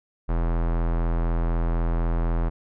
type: tone with low-pass filter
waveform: square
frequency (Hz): 42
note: E1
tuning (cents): +33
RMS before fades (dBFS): -23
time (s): 0.28-2.5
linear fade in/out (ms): 20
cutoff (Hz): 1200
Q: 1.1
effects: none